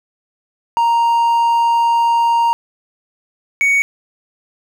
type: tone pair in turn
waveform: triangle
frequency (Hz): 932.3 / 2235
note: A#5 / C#7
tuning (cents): 0 / +14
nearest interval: octave + minor third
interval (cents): 1514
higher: second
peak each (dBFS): -9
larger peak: neither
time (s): 0.77-2.53 / 3.61-3.82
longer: first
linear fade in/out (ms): 0
effects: none